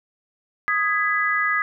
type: chord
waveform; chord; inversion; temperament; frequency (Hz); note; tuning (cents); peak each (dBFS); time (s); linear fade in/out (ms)
sine; G# minor; second; just; 1245.9 / 1661.2 / 1993.5; D#6 / G#6 / B6; +2 / 0 / +16; -23; 0.68-1.62; 0
effects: none